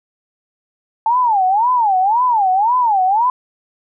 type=tone with vibrato; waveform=sine; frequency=864 Hz; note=A5; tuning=32 cents flat; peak=-11 dBFS; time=1.06-3.3 s; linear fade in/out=2 ms; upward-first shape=sine; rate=1.9 Hz; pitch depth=270 cents each way; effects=none